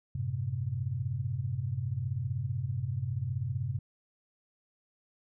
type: chord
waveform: sine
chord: F# diminished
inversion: none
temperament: equal with one note detuned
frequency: 94.77 / 110 / 130.81 Hz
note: F#2 / A2 / C3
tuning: +42 / 0 / 0 cents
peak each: -36 / -36 / -33 dBFS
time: 0.15-3.79 s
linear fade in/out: 5 ms
effects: none